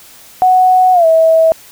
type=tone with pitch glide; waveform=sine; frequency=740 to 647.9 Hz; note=F#5 to E5; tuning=0 to -30 cents; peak=-5 dBFS; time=0.42-1.52 s; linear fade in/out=0 ms; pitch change=-230 cents; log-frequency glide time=0.93-1.06 s; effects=white hiss -39 dBFS RMS until 1.71 s